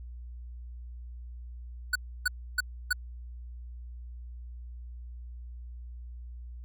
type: tone bursts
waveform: square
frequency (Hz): 1480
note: F#6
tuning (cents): 0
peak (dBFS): -24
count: 4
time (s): 1.93-2.93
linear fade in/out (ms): 5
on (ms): 25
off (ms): 300
effects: added 60 Hz sine -40 dBFS peak until 6.64 s